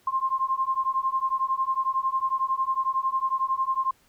sine beating tone pair, 1053 / 1064 Hz, C6 / C6, +11 / +29 cents, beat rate 11 Hz, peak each -26 dBFS, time 0.07-3.91 s, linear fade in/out 5 ms, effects pink hiss -62 dBFS RMS until 4.08 s

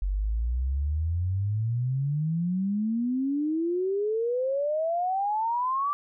sine exponential sweep, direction up, 46 to 1174.7 Hz, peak -24 dBFS, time 0.02-5.93 s, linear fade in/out 0 ms, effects none

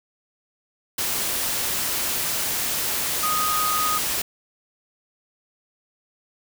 sine tone in noise, 1244.5 Hz, D#6, in tune, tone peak -22 dBFS, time 3.23-3.98 s, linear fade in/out 5 ms, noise white, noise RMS -25 dBFS, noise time 0.98-4.22 s, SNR 0 dB, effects none

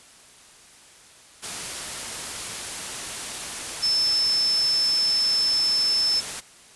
sine tone in noise, 5274 Hz, E8, in tune, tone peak -19 dBFS, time 3.82-6.21 s, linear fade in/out 20 ms, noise white, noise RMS -32 dBFS, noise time 1.42-6.41 s, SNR +10 dB, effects white hiss -50 dBFS RMS until 6.75 s + resampled to 24000 Hz

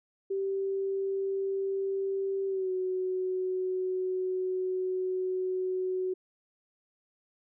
sine tone with pitch glide, 389.3 to 371.1 Hz, G4 to F#4, -12 to +5 cents, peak -28 dBFS, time 0.3-6.14 s, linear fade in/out 10 ms, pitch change -83 cents, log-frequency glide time 2.47-2.71 s, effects none

